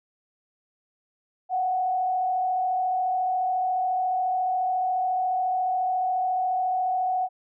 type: tone with frequency modulation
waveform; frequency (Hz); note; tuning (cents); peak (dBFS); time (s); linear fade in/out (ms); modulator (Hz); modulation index
sine; 740; F#5; 0; -22; 1.49-7.29; 50; 34.2; 0.51
effects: none